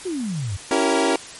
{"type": "exponential sweep", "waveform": "sine", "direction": "down", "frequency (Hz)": [391.5, 87.8], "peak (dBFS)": -23, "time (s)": [0.05, 0.57], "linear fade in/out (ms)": 10}
{"type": "chord", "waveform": "25% pulse", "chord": "C# diminished seventh", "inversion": "none", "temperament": "equal with one note detuned", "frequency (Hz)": [277.2, 329.6, 383.3, 466.2], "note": ["C#4", "E4", "G4", "Bb4"], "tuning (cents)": [0, 0, -39, 0], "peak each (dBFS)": -19, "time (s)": [0.71, 1.16], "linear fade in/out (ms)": 2}
{"effects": ["white hiss -38 dBFS RMS until 1.39 s", "MP3 48 kbps"]}